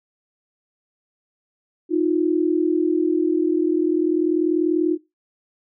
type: tone pair together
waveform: sine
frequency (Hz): 313.9 / 354.2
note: D#4 / F4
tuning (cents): +15 / +24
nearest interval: major second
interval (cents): 209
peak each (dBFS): -19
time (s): 1.89-4.98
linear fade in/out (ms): 50
effects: noise-tail reverb RT60 0.2 s tail -17 dB re dry